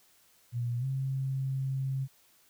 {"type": "tone with pitch glide", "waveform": "sine", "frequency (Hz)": [120, 133.92], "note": ["B2", "C3"], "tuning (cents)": [-49, 41], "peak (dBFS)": -29, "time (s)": [0.52, 2.08], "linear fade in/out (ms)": 50, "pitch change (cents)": 190, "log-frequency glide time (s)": [0.79, 0.85], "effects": ["white hiss -64 dBFS RMS until 2.49 s"]}